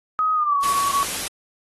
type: tone with pitch glide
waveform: sine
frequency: 1260 to 1122.5 Hz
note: D#6 to C#6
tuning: +21 to +21 cents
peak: -17 dBFS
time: 0.19-1.03 s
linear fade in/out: 0 ms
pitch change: -200 cents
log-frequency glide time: 0.34-0.59 s
type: noise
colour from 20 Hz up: white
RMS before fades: -27 dBFS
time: 0.63-1.28 s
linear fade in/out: 5 ms
effects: AAC 32 kbps